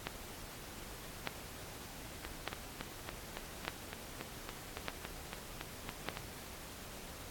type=two click trains; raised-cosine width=0.3 ms; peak=-18 / -24 dBFS; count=6 / 15; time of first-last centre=0.07-6.087 / 2.25-6.172 s; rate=0.831 / 3.57 Hz; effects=pink hiss -49 dBFS RMS until 7.3 s + AAC 64 kbps